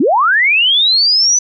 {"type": "linear sweep", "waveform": "sine", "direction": "up", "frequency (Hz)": [220, 6060], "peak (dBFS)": -8, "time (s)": [0, 1.39], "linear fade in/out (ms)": 5, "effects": []}